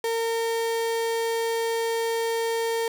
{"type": "tone", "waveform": "35% pulse", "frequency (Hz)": 457.4, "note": "A#4", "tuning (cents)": -33, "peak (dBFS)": -22, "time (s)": [0.04, 2.88], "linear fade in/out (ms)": 2, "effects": []}